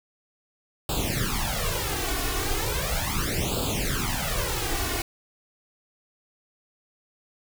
pink noise with flanger, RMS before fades -27 dBFS, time 0.89-5.02 s, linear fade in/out 2 ms, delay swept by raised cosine 0.25 to 2.75 ms, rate 0.37 Hz, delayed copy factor +1, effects none

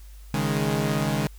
sawtooth chord, C# suspended second, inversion none, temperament equal with one note detuned, 138.03 / 155.56 / 207.7 Hz, C#3 / D#3 / G#3, -7 / 0 / 0 cents, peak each -23 dBFS, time 0.34-1.27 s, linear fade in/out 0 ms, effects added 50 Hz sine -41 dBFS peak until 1.38 s + white hiss -56 dBFS RMS until 1.38 s

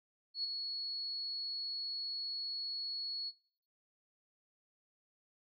sine tone with ADSR envelope, 4365 Hz, C#8, 28 cents flat, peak -32 dBFS, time 0.34-3.32 s, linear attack 98 ms, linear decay 16 ms, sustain -5 dB, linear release 40 ms, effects noise-tail reverb RT60 0.5 s tail -19 dB re dry

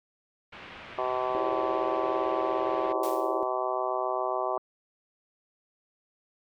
white low-pass noise, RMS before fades -45 dBFS, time 0.52-2.93 s, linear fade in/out 10 ms, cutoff 2800 Hz, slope 24 dB/octave
harmonic tone, 127.2 Hz, C3, 48 cents flat, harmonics 3 / 4 / 5 / 6 / 7 / 8 / 9, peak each -34 / -37 / -31 / -34 / -36 / -35 / -34 dBFS, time 0.98-4.58 s, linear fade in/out 2 ms
sine chord, C# diminished, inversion first, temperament just, 332.6 / 399.1 / 554.4 Hz, E4 / G4 / C#5, +16 / +31 / 0 cents, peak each -35 dBFS, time 1.35-3.43 s, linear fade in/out 0 ms
white noise with exponential decay, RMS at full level -39 dBFS, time 3.03-3.47 s, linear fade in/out 5 ms, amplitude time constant 95 ms
effects MP3 96 kbps

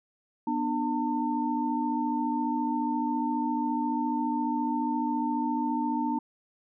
sine tone cluster, 244.4 / 298.9 / 902 Hz, B3 / D4 / A5, -18 / +31 / +43 cents, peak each -30 dBFS, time 0.47-6.19 s, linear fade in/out 5 ms, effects none

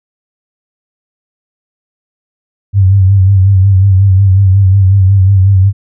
sine tone with vibrato, 96.5 Hz, G2, 27 cents flat, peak -3 dBFS, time 2.73-5.73 s, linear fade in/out 50 ms, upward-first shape sine, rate 5.5 Hz, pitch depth 61 cents each way, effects none

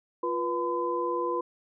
sine tone cluster, 349.8 / 488.2 / 1015 Hz, F4 / B4 / B5, +3 / -20 / +47 cents, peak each -31 / -31 / -30 dBFS, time 0.23-1.41 s, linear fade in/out 5 ms, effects none

